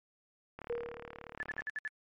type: click train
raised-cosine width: 0.5 ms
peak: -29 dBFS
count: 39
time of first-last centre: 0.59-1.62 s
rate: 36.9 Hz
type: tone with exponential decay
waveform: sine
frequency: 474 Hz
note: A#4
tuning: 29 cents sharp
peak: -31 dBFS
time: 0.7-1.35 s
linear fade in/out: 0 ms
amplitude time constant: 140 ms
type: tone bursts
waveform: sine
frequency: 1730 Hz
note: A6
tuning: 30 cents flat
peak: -34 dBFS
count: 6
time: 1.4-1.877 s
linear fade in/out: 0 ms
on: 27 ms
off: 63 ms
effects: MP3 48 kbps